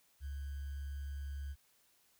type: tone with sample-and-hold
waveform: sine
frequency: 70 Hz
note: C#2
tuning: 18 cents sharp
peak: -39 dBFS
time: 0.2-1.56 s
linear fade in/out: 50 ms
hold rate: 1575 Hz
effects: white hiss -71 dBFS RMS until 2.19 s